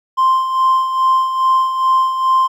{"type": "tone with tremolo", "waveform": "triangle", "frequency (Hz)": 1046.5, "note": "C6", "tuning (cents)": 0, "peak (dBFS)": -6, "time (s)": [0.17, 2.48], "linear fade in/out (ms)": 20, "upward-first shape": "sine", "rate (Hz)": 2.4, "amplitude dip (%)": 65, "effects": ["tanh soft clip ceiling -5 dBFS"]}